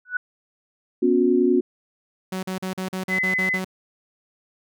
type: tone with exponential growth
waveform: sine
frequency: 1480 Hz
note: F#6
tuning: in tune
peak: -17 dBFS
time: 0.05-0.17 s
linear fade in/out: 5 ms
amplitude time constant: 25 ms
type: chord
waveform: sine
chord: B suspended second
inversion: none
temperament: equal with one note detuned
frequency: 246.9 / 277.2 / 362 Hz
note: B3 / C#4 / F#4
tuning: 0 / 0 / -38 cents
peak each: -21 / -21 / -18 dBFS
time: 1.02-1.61 s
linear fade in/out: 10 ms
type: tone bursts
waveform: sawtooth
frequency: 187.2 Hz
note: F#3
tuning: 20 cents sharp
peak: -22 dBFS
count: 9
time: 2.32-3.646 s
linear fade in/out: 5 ms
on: 110 ms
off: 42 ms
type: tone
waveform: sine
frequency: 2024 Hz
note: B6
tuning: 42 cents sharp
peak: -20 dBFS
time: 3.08-3.6 s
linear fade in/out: 50 ms
effects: none